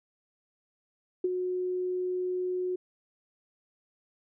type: tone with ADSR envelope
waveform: sine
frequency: 364.7 Hz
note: F#4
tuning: 25 cents flat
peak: -22 dBFS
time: 1.24-2.76 s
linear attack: 5 ms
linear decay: 30 ms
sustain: -6 dB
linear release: 8 ms
effects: none